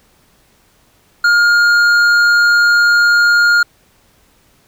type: tone with hard clipping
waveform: sine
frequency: 1416 Hz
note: F6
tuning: 23 cents sharp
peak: -9 dBFS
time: 1.24-3.63 s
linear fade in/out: 5 ms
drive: 7 dB
effects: pink hiss -53 dBFS RMS until 4.67 s